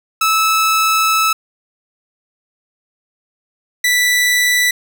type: tone pair in turn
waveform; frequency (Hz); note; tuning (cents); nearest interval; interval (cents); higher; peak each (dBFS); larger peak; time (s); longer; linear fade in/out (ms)
sawtooth; 1306 / 1972.8; E6 / B6; -17 / -2; perfect fifth; 715; second; -8; neither; 0.21-1.33 / 3.84-4.71; first; 5
effects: none